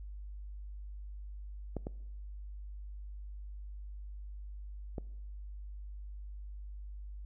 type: clicks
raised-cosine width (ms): 2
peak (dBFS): -23 / -25 / -25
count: 3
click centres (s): 1.767 / 1.869 / 4.982
effects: noise-tail reverb RT60 1.0 s tail -22 dB re dry + added 50 Hz sine -42 dBFS peak until 7.25 s